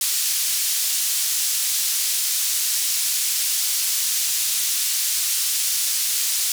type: band-pass noise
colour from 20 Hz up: pink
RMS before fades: -22 dBFS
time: 0.01-6.52 s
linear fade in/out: 2 ms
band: 5100 to 15000 Hz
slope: 12 dB/octave
effects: none